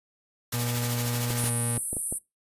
white noise with tremolo, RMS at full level -31 dBFS, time 0.52-1.5 s, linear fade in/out 5 ms, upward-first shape sine, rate 13 Hz, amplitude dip 45%
35% pulse tone with pitch glide, 120 to 118.55 Hz, B2 to A#2, -49 to +30 cents, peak -26 dBFS, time 0.53-1.78 s, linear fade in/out 10 ms, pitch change -21 cents, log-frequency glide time 1.39-1.51 s
clicks, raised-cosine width 2 ms, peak -22 dBFS, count 6, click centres 1.305 / 1.44 / 1.777 / 1.93 / 1.968 / 2.125 s
white band-pass noise, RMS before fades -32 dBFS, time 1.37-2.19 s, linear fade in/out 20 ms, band 8700 to 11000 Hz, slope 96 dB/octave
effects noise-tail reverb RT60 0.2 s tail -21 dB re dry + resampled to 32000 Hz

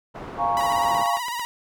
white low-pass noise, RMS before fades -36 dBFS, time 0.14-1.04 s, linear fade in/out 20 ms, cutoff 820 Hz, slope 12 dB/octave
sine chord, Bb minor seventh, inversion second, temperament equal with one note detuned, 698.5 / 820.6 / 932.3 / 1108.7 Hz, F5 / Ab5 / Bb5 / Db6, 0 / -21 / 0 / 0 cents, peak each -24 / -27 / -26 / -25 dBFS, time 0.37-1.2 s, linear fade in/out 50 ms
sawtooth tone with vibrato, 966 Hz, B5, 39 cents flat, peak -23 dBFS, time 0.57-1.45 s, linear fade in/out 0 ms, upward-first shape sine, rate 16 Hz, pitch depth 62 cents each way
click train, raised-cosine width 0.3 ms, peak -20 dBFS, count 8, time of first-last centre 0.61-1.396 s, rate 8.91 Hz
effects none

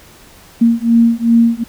sine beating tone pair, 230.6 / 233.2 Hz, A#3 / A#3, -19 / +1 cents, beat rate 2.6 Hz, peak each -11 dBFS, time 0.61-1.64 s, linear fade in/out 10 ms, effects pink hiss -42 dBFS RMS until 1.68 s

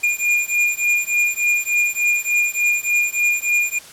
square beating tone pair, 2421 / 2424.4 Hz, D#7 / D#7, -48 / -46 cents, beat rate 3.4 Hz, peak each -20 / -20 dBFS, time 0.03-3.79 s, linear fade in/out 10 ms, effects white hiss -41 dBFS RMS until 3.92 s + low-pass 11000 Hz 12 dB/octave

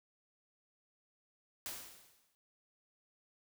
white noise with exponential decay, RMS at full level -41 dBFS, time 1.66-2.35 s, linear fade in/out 0 ms, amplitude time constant 150 ms, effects none

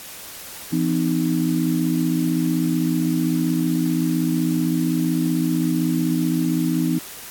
sine tone cluster, 168.5 / 254 / 309.7 Hz, E3 / B3 / D#4, +38 / +49 / -8 cents, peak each -22 dBFS, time 0.72-6.99 s, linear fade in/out 10 ms, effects white hiss -37 dBFS RMS until 7.3 s + AAC 64 kbps

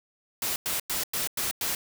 white noise bursts, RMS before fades -29 dBFS, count 6, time 0.42-1.75 s, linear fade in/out 2 ms, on 140 ms, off 98 ms, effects none

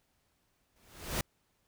pink noise with exponential growth, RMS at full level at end -30 dBFS, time 0.76-1.21 s, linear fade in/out 2 ms, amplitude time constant 96 ms, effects pink hiss -75 dBFS RMS until 1.67 s

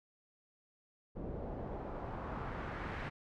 pink noise with low-pass filter sweep, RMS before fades -42 dBFS, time 1.15-3.1 s, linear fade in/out 20 ms, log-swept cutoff 500 to 2000 Hz, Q 1.4, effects none

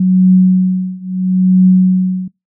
sine tone with tremolo, 185.1 Hz, F#3, 1 cent sharp, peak -3 dBFS, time 0-2.28 s, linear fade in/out 5 ms, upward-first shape triangle, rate 0.75 Hz, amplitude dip 95%, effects noise-tail reverb RT60 0.2 s tail -25 dB re dry

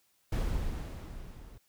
brown noise with level ramp, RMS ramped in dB -29 to -50 dBFS, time 0.32-1.58 s, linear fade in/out 5 ms, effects white hiss -71 dBFS RMS until 1.68 s

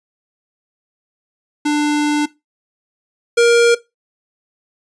square tone pair in turn, 296.6 / 470.8 Hz, D4 / A#4, +17 / +17 cents, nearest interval minor sixth, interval 800 cents, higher second, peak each -14 / -9 dBFS, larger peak second, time 1.65-2.26 / 3.37-3.75 s, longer first, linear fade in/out 10 ms, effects noise-tail reverb RT60 0.2 s tail -18 dB re dry + resampled to 22050 Hz

